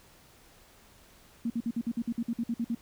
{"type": "tone bursts", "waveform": "sine", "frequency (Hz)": 233.1, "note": "A#3", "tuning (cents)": 0, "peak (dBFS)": -27, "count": 13, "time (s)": [1.45, 2.749], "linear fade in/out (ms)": 5, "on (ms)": 51, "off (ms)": 53, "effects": ["pink hiss -58 dBFS RMS until 2.81 s"]}